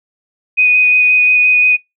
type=tone with vibrato; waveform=sine; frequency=2489 Hz; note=D#7; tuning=in tune; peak=-7 dBFS; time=0.57-1.77 s; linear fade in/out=20 ms; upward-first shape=square; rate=5.7 Hz; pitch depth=9 cents each way; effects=noise-tail reverb RT60 0.2 s tail -26 dB re dry